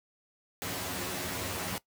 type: noise with comb filter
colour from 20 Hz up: pink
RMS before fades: -35 dBFS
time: 0.62-1.78 s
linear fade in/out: 0 ms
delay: 11 ms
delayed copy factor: +1
effects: noise-tail reverb RT60 0.1 s tail -19 dB re dry + high-pass 100 Hz 12 dB/octave